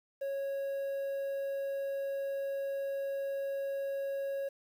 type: tone with quantisation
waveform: triangle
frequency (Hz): 551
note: C#5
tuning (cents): -11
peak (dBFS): -31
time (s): 0.21-4.49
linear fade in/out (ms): 10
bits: 10
effects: none